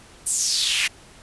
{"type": "noise with high-pass filter sweep", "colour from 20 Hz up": "pink", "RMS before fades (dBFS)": -22, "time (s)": [0.26, 0.88], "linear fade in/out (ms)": 10, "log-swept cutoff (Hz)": [9100, 2100], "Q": 3.9, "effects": ["pink hiss -48 dBFS RMS until 1.22 s", "resampled to 24000 Hz"]}